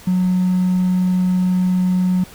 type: tone with hard clipping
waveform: triangle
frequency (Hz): 183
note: F#3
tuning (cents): -19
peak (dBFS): -14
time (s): 0.07-2.24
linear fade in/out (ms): 5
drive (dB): 4
effects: pink hiss -41 dBFS RMS until 2.34 s